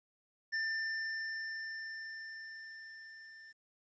square tone with level ramp, 1787 Hz, A6, 26 cents sharp, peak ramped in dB -33 to -53 dBFS, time 0.52-3.53 s, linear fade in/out 20 ms, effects resampled to 16000 Hz + 12-bit

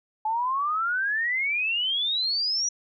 sine exponential sweep, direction up, 853 to 5880 Hz, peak -23 dBFS, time 0.25-2.69 s, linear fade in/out 5 ms, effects none

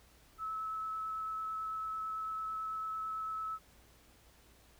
sine tone with vibrato, 1300 Hz, E6, 24 cents flat, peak -36 dBFS, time 0.38-3.59 s, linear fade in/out 50 ms, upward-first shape sine, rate 9 Hz, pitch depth 9 cents each way, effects added 60 Hz sine -66 dBFS peak until 4.79 s + pink hiss -64 dBFS RMS until 4.79 s

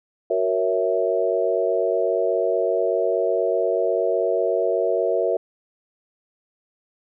sine chord, F# dominant seventh, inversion none, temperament equal, 370 / 466.2 / 554.4 / 659.3 Hz, F#4 / A#4 / C#5 / E5, 0 / 0 / 0 / 0 cents, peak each -25 / -23 / -25 / -23 dBFS, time 0.3-5.37 s, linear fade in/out 5 ms, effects none

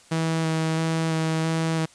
sawtooth tone with vibrato, 161.3 Hz, E3, 37 cents flat, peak -18 dBFS, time 0.11-1.86 s, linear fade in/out 10 ms, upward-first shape square, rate 1.5 Hz, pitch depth 11 cents each way, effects white hiss -53 dBFS RMS until 1.94 s + resampled to 22050 Hz

